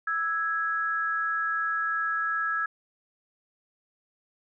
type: tone pair together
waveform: sine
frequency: 1318.5 / 1661.2 Hz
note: E6 / G#6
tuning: 0 / 0 cents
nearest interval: major third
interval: 400 cents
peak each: -28 dBFS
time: 0.07-2.66 s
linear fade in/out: 5 ms
effects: none